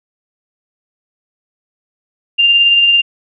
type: tone with tremolo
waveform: sine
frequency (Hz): 2794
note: F7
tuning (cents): 0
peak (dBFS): -5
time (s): 2.38-3.02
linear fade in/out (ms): 20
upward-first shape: triangle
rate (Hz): 18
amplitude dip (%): 35
effects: none

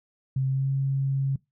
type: tone with pitch glide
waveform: sine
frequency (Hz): 133 to 136.11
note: C3 to C#3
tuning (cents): +29 to -31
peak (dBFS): -22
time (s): 0.36-1.36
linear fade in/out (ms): 5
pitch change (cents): +40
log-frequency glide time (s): 0.47-0.7
effects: noise-tail reverb RT60 0.2 s tail -22 dB re dry

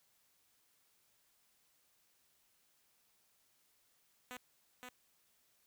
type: tone with echo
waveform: 5% pulse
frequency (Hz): 249.8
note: B3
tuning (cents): +20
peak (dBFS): -34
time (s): 4.31-4.37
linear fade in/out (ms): 0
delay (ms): 520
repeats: 1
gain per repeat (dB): -3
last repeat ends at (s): 4.89
effects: white hiss -74 dBFS RMS until 5.66 s

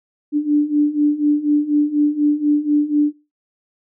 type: beating tone pair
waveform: sine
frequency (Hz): 292.7 / 296.8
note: D4 / D4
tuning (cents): -6 / +18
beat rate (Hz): 4.1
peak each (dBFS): -18 / -15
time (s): 0.32-3.13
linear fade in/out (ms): 50
effects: noise-tail reverb RT60 0.3 s tail -24 dB re dry

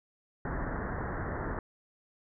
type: low-pass noise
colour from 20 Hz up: pink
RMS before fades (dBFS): -35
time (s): 0.45-1.59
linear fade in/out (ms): 2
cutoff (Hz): 1900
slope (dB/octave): 96
effects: none

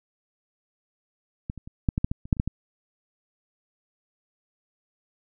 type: clicks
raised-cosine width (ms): 5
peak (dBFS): -18 / -26 / -28 / -9 / -12 / -9 / -14 / -27 / -6 / -28 / -9 / -14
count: 12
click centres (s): 1.499 / 1.577 / 1.675 / 1.888 / 1.979 / 2.045 / 2.115 / 2.255 / 2.328 / 2.368 / 2.399 / 2.476
effects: none

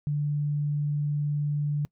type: tone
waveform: sine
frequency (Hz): 146.83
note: D3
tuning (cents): 0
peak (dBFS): -24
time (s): 0.07-1.85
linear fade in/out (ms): 0
effects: noise-tail reverb RT60 0.1 s tail -24 dB re dry

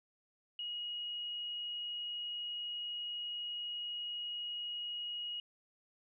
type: tone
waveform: sine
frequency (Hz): 2892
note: F#7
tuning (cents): -40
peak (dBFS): -38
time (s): 0.59-5.4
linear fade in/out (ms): 2
effects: none

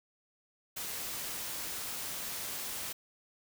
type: noise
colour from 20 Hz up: white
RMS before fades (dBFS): -39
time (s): 0.76-2.93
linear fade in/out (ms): 10
effects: none

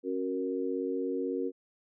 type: chord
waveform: sine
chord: F# major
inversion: second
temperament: equal with one note detuned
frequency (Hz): 272.4 / 370 / 466.2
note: C#4 / F#4 / A#4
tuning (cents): -30 / 0 / 0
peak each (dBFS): -34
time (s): 0.03-1.52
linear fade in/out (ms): 50
effects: none

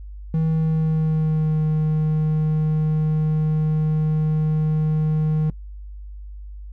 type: tone with pitch glide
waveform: triangle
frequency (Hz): 160 to 155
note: D#3 to D#3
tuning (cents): +49 to -6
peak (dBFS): -15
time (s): 0.34-5.5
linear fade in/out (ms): 2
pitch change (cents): -55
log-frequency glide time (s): 0.46-1.61
effects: noise-tail reverb RT60 0.1 s tail -22 dB re dry + added 50 Hz sine -33 dBFS peak until 6.72 s

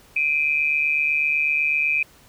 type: tone pair together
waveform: sine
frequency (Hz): 2378 / 2526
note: D7 / D#7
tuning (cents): +21 / +26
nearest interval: minor second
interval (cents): 105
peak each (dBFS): -21 / -21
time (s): 0.16-2.03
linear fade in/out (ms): 5
effects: pink hiss -52 dBFS RMS until 2.28 s

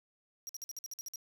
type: tone bursts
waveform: 40% pulse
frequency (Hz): 5690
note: F8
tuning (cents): +31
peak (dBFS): -39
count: 10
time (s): 0.47-1.158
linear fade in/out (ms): 0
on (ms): 22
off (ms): 52
effects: none

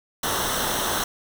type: noise with comb filter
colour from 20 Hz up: pink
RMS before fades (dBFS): -25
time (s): 0.23-1.04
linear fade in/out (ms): 5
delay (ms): 0.42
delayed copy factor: -0.7
effects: none

